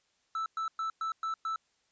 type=tone bursts; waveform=triangle; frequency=1318.5 Hz; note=E6; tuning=in tune; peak=-29 dBFS; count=6; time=0.35-1.56 s; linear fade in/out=2 ms; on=110 ms; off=110 ms; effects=white hiss -73 dBFS RMS until 1.91 s + resampled to 16000 Hz